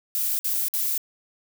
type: noise bursts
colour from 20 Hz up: violet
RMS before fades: -25 dBFS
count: 3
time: 0.15-0.978 s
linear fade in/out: 0 ms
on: 240 ms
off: 54 ms
effects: none